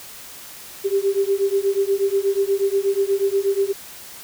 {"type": "beating tone pair", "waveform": "sine", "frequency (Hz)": [390, 398.3], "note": ["G4", "G4"], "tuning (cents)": [-9, 28], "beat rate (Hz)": 8.3, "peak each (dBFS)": -20, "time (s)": [0.84, 3.73], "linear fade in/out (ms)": 20, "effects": ["white hiss -39 dBFS RMS until 4.23 s"]}